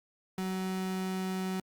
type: tone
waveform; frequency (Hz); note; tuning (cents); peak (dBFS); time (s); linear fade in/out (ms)
35% pulse; 187.6; F#3; +24; -30; 0.38-1.6; 2
effects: Opus 48 kbps